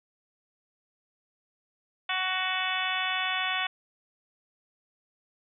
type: harmonic tone with a mistuned harmonic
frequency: 372.3 Hz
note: F#4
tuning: 11 cents sharp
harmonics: 2 / 3 / 4 / 5 / 6 / 7 / 8 / 9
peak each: -35 / -35 / -35 / -35 / -35 / -35 / -35 / -35 dBFS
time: 2.09-3.67 s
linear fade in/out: 5 ms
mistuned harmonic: 9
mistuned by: +55 cents
effects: none